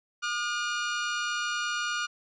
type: tone pair together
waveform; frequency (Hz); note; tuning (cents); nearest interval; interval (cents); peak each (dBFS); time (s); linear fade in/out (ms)
sawtooth; 1206.7 / 1435; D6 / F6; +47 / +47; minor third; 300; -30 / -26; 0.22-2.07; 20
effects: resampled to 16000 Hz